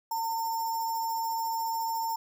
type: tone with sample-and-hold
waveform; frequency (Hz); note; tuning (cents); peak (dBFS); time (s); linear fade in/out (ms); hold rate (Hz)
sine; 907; A#5; -48; -28; 0.11-2.16; 5; 6300
effects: none